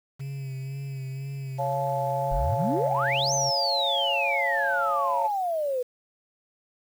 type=tone with vibrato; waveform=triangle; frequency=135.4 Hz; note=C#3; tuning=40 cents flat; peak=-29 dBFS; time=0.19-3.51 s; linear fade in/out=20 ms; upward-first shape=sine; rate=2 Hz; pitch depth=36 cents each way
type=chord; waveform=sine; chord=Db augmented; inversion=none; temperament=just; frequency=554.4 / 693 / 866.2 Hz; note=Db5 / F5 / A5; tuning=0 / -14 / -27 cents; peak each=-29 dBFS; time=1.58-5.28 s; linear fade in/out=20 ms
type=exponential two-way sweep; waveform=sine; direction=up then down; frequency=35 to 6350 to 485.5 Hz; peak=-24 dBFS; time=2.31-5.83 s; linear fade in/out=10 ms; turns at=3.33 s
effects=tanh soft clip ceiling -13 dBFS + 8-bit